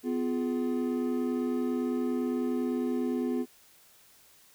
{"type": "chord", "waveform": "triangle", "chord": "F diminished", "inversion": "second", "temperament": "just", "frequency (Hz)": [251.4, 349.2, 419.1], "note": ["Cb4", "F4", "Ab4"], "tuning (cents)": [31, 0, 16], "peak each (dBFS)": [-27, -32, -33], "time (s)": [0.03, 3.46], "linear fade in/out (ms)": 50, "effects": ["white hiss -59 dBFS RMS until 4.54 s"]}